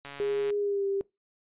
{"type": "click train", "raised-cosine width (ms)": 0.3, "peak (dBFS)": -26, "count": 65, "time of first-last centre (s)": [0.05, 0.504], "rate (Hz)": 141}
{"type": "tone with pitch glide", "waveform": "sine", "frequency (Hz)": [411.1, 394.4], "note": ["G#4", "G4"], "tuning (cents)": [-18, 11], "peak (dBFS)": -26, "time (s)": [0.2, 1.01], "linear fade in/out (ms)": 0, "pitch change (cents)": -71, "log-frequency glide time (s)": [0.57, 0.86]}
{"effects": ["noise-tail reverb RT60 0.2 s tail -22 dB re dry", "resampled to 8000 Hz"]}